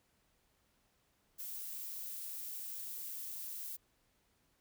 violet noise with ADSR envelope, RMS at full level -42 dBFS, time 1.38-3.77 s, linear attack 27 ms, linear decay 4 ms, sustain -2 dB, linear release 17 ms, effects pink hiss -75 dBFS RMS until 4.6 s

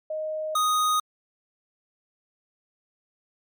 sine / square tone pair in turn, 622.3 / 1244.6 Hz, D#5 / D#6, 0 / 0 cents, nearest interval octave, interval 1200 cents, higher second, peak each -27 / -21 dBFS, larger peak second, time 0.1-0.55 / 0.55-1 s, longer neither, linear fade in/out 5 ms, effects MP3 96 kbps

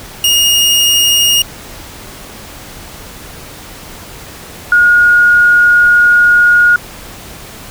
sawtooth / sine tone pair in turn, 2852 / 1436.7 Hz, F7 / F6, +36 / +49 cents, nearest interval octave, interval 1187 cents, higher first, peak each -4 / -4 dBFS, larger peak neither, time 0.24-1.42 / 4.72-6.76 s, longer second, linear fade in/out 2 ms, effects pink hiss -31 dBFS RMS until 7.7 s

